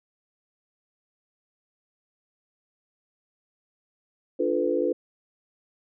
sine chord, B half-diminished seventh, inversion first, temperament equal with one note detuned, 293.7 / 349.2 / 440 / 502.5 Hz, D4 / F4 / A4 / B4, 0 / 0 / 0 / +30 cents, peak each -29 / -27 / -28 / -26 dBFS, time 4.39-4.93 s, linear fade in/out 10 ms, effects none

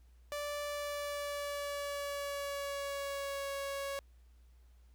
sawtooth tone with pitch glide, 584 to 555.4 Hz, D5 to C#5, -10 to +3 cents, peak -33 dBFS, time 0.32-3.99 s, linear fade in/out 0 ms, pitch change -87 cents, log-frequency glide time 0.63-3.5 s, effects added 60 Hz sine -58 dBFS peak until 4.94 s + pink hiss -75 dBFS RMS until 4.94 s

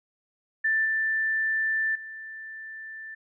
sine tone with level steps, 1770 Hz, A6, 10 cents sharp, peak -21 / -23 / -37 dBFS, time 0.64-3.15 s, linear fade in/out 10 ms, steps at 0.85 / 1.95 s, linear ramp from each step 5 ms, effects none

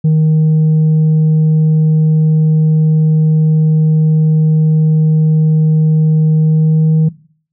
sine tone with pitch glide, 156.4 to 158.03 Hz, D#3 to D#3, +9 to +27 cents, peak -4 dBFS, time 0.04-7.09 s, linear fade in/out 10 ms, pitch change +18 cents, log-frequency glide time 6.36-6.98 s, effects noise-tail reverb RT60 0.5 s tail -20 dB re dry + tanh soft clip ceiling -6 dBFS

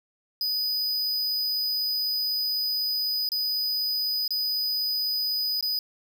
square tone with dropouts, 4978 Hz, D#8, in tune, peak -25 dBFS, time 0.41-5.79 s, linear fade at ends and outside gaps 1 ms, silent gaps 3.29-3.318 / 4.278-4.306 / 5.609-5.626 s, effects none

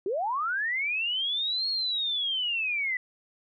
sine linear two-way sweep, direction up then down, 351.5 to 4335 to 1965 Hz, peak -26 dBFS, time 0.06-2.97 s, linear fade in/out 2 ms, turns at 1.69 s, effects none

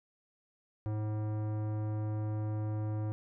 sine tone with tanh clipping, 107 Hz, A2, 48 cents flat, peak -34 dBFS, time 0.86-3.12 s, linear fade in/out 0 ms, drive 17 dB, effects none

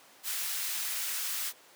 white high-pass noise, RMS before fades -34 dBFS, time 0.23-1.53 s, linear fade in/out 50 ms, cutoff 1300 Hz, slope 12 dB/octave, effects pink hiss -56 dBFS RMS until 1.75 s + high-pass 400 Hz 12 dB/octave

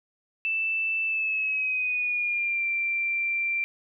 sine tone with pitch glide, 2648 to 2359 Hz, E7 to D7, +7 to +7 cents, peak -24 dBFS, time 0.45-3.64 s, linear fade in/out 0 ms, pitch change -200 cents, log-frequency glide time 1.05-2.65 s, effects none

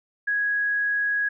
sine tone, 1661.2 Hz, G#6, in tune, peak -21 dBFS, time 0.27-1.29 s, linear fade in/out 10 ms, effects none

